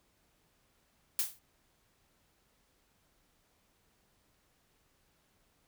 blue noise with exponential decay, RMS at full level -27 dBFS, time 1.19-1.39 s, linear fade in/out 1 ms, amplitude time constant 43 ms, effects pink hiss -72 dBFS RMS until 5.67 s

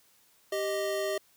square tone pair together, 391.8 / 622 Hz, G4 / D#5, -1 / -1 cents, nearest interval minor sixth, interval 800 cents, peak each -33 / -32 dBFS, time 0.52-1.18 s, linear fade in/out 5 ms, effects white hiss -64 dBFS RMS until 1.36 s

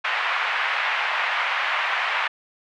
white band-pass noise, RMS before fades -24 dBFS, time 0.04-2.28 s, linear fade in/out 10 ms, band 760 to 2500 Hz, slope 24 dB/octave, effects none

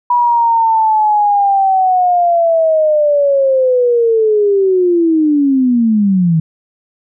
sine linear sweep, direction down, 976 to 156.5 Hz, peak -8 dBFS, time 0.1-6.4 s, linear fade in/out 5 ms, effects none

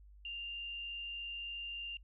sine tone with frequency modulation, 2794 Hz, F7, in tune, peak -40 dBFS, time 0.25-1.97 s, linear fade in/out 2 ms, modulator 63.3 Hz, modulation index 0.47, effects noise-tail reverb RT60 0.1 s tail -26 dB re dry + added 50 Hz sine -55 dBFS peak until 2.03 s

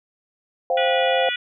sine chord, C suspended fourth, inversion none, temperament equal, 523.3 / 698.5 / 784 Hz, C5 / F5 / G5, 0 / 0 / 0 cents, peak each -20 / -22 / -26 dBFS, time 0.7-1.29 s, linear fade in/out 2 ms
harmonic tone, 487.9 Hz, B4, 21 cents flat, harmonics 3 / 4 / 5 / 6 / 7, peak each -29 / -29 / -29 / -29 / -29 dBFS, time 0.77-1.36 s, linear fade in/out 5 ms
effects none

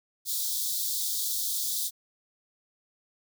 white high-pass noise, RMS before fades -30 dBFS, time 0.25-1.91 s, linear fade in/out 50 ms, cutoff 3400 Hz, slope 96 dB/octave, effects none

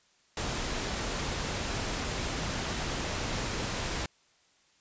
pink noise, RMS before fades -33 dBFS, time 0.37-4.06 s, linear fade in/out 2 ms, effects white hiss -66 dBFS RMS until 4.8 s + resampled to 16000 Hz

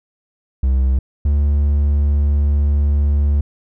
triangle tone pair in turn, 65.41 / 72.22 Hz, C2 / D2, 0 / -28 cents, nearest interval major second, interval 172 cents, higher second, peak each -10 dBFS, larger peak neither, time 0.63-0.99 / 1.25-3.41 s, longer second, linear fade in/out 5 ms, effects none

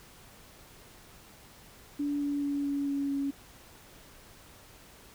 sine tone with pitch steps, 288.3 / 286.3 / 284.3 / 282.4 / 280.4 / 278.5 Hz, D4 / D4 / C#4 / C#4 / C#4 / C#4, -32 / -44 / +44 / +32 / +20 / +8 cents, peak -28 dBFS, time 1.99-3.31 s, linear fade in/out 10 ms, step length 220 ms, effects pink hiss -54 dBFS RMS until 5.14 s

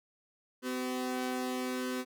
sawtooth tone pair together, 254 / 380.6 Hz, B3 / F#4, +49 / +49 cents, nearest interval perfect fifth, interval 700 cents, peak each -30 / -35 dBFS, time 0.62-2.05 s, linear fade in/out 50 ms, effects none

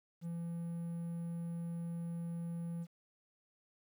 triangle tone with quantisation, 169.2 Hz, E3, 45 cents sharp, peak -36 dBFS, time 0.21-2.87 s, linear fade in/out 50 ms, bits 11, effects none

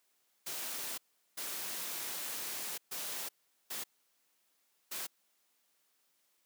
white noise bursts at uneven times, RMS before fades -40 dBFS, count 5, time 0.46-0.98 / 1.37-2.78 / 2.91-3.29 / 3.7-3.84 / 4.91-5.07 s, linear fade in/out 10 ms, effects white hiss -75 dBFS RMS until 6.45 s + high-pass 200 Hz 12 dB/octave

